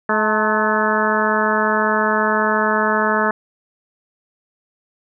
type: harmonic tone with a mistuned harmonic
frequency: 214.6 Hz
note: A3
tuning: 43 cents flat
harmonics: 1 / 2 / 3 / 4 / 5 / 6 / 7 / 8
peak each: -23 / -23 / -23 / -23 / -23 / -23 / -23 / -23 dBFS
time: 0.09-3.31 s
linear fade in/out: 2 ms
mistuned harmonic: 4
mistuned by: +51 cents
effects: none